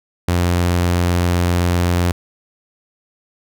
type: tone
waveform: sawtooth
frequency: 87.8 Hz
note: F2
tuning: 10 cents sharp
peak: -10 dBFS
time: 0.28-2.12 s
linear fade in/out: 5 ms
effects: none